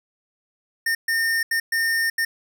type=tone bursts at uneven times; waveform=square; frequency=1821 Hz; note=A#6; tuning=41 cents flat; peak=-20 dBFS; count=5; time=0.86-0.95 / 1.08-1.43 / 1.51-1.6 / 1.72-2.1 / 2.18-2.25 s; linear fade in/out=5 ms; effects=none